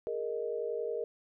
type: chord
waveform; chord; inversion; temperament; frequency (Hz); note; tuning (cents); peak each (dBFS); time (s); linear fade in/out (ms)
sine; Ab suspended second; none; equal; 415.3 / 466.2 / 622.3; Ab4 / Bb4 / Eb5; 0 / 0 / 0; -38 / -34 / -40; 0.07-1.04; 0
effects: none